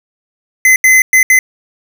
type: tone bursts at uneven times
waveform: square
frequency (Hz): 2043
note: C7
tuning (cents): -42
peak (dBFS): -5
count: 4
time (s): 0.65-0.76 / 0.84-1.02 / 1.13-1.23 / 1.3-1.39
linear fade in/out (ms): 2
effects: none